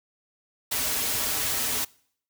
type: noise with comb filter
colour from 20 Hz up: white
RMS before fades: -27 dBFS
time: 0.71-1.85 s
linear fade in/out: 10 ms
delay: 5.7 ms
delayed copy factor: -0.7
effects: noise-tail reverb RT60 0.6 s tail -24 dB re dry